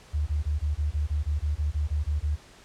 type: tone bursts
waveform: sine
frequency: 74.4 Hz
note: D2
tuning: 23 cents sharp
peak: -23 dBFS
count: 14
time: 0.13-2.363 s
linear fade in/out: 20 ms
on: 140 ms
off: 21 ms
effects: pink hiss -52 dBFS RMS until 2.64 s + low-pass 8000 Hz 12 dB/octave